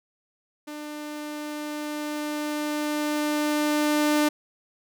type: tone with level ramp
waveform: sawtooth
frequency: 299 Hz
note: D4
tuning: 31 cents sharp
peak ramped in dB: -31 to -15 dBFS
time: 0.67-4.29 s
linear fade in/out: 10 ms
effects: none